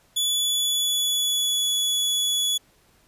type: tone with pitch glide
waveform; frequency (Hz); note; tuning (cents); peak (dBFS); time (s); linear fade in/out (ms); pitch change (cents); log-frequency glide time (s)
sawtooth; 3437 to 3401; A7 to G#7; -41 to +40; -18; 0.16-2.58; 10; -19; 0.26-1.69
effects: pink hiss -60 dBFS RMS until 3.07 s + resampled to 32000 Hz